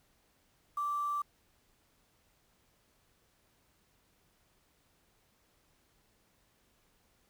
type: tone with quantisation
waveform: sine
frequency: 1168 Hz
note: D6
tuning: 10 cents flat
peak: -31 dBFS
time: 0.77-1.22 s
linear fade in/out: 5 ms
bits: 9
effects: pink hiss -71 dBFS RMS until 7.29 s